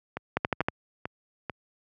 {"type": "two click trains", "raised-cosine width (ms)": 0.5, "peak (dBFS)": [-9, -17], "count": [5, 4], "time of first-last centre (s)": [[0.37, 0.685], [0.17, 1.497]], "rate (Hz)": [12.7, 2.26], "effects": ["high-pass 80 Hz 12 dB/octave"]}